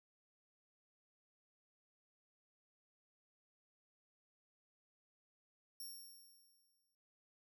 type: tone with exponential decay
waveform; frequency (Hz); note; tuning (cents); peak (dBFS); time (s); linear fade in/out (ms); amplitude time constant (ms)
5% pulse; 5520; F8; -21; -40; 5.8-6.95; 2; 250
effects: noise-tail reverb RT60 0.7 s tail -24 dB re dry